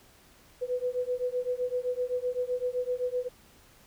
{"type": "beating tone pair", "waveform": "sine", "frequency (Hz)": [493.9, 501.7], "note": ["B4", "B4"], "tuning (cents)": [0, 27], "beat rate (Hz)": 7.8, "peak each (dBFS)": -31, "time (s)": [0.61, 3.29], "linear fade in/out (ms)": 20, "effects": ["pink hiss -58 dBFS RMS until 3.86 s"]}